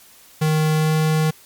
square tone with pitch glide, 155.56 to 156.46 Hz, D#3 to D#3, 0 to +10 cents, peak -16 dBFS, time 0.41-1.31 s, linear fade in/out 10 ms, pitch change +10 cents, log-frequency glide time 0.74-0.93 s, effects white hiss -48 dBFS RMS until 1.45 s + MP3 96 kbps

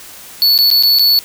square tone with dropouts, 4435 Hz, C#8, in tune, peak -8 dBFS, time 0.42-1.19 s, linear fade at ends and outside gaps 0 ms, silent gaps 0.578-0.588 / 0.703-0.713 / 0.826-0.834 / 0.987-0.994 s, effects white hiss -35 dBFS RMS until 1.24 s

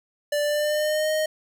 square tone with pitch glide, 587 to 621.2 Hz, D5 to D#5, -1 to -3 cents, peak -22 dBFS, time 0.32-1.26 s, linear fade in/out 5 ms, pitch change +98 cents, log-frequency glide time 0.42-1.11 s, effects none

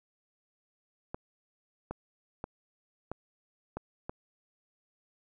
clicks, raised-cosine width 1 ms, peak -22 dBFS, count 6, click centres 1.145 / 1.91 / 2.441 / 3.116 / 3.77 / 4.095 s, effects none

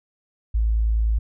sine tone, 55 Hz, A1, in tune, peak -17 dBFS, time 0.54-1.19 s, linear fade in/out 10 ms, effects none

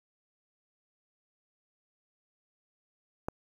click, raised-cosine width 1 ms, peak -18 dBFS, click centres 3.285 s, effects 8-bit

